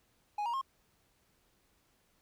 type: tone with pitch steps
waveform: triangle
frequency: 830.6 / 943.1 / 1071 Hz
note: G#5 / A#5 / C6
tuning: 0 / +20 / +40 cents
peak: -30 dBFS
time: 0.38-0.614 s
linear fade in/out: 5 ms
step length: 78 ms
effects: pink hiss -72 dBFS RMS until 2.21 s